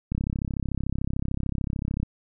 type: click train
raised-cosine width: 5 ms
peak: -15 dBFS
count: 65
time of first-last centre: 0.12-2.03 s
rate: 33.5 Hz
effects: none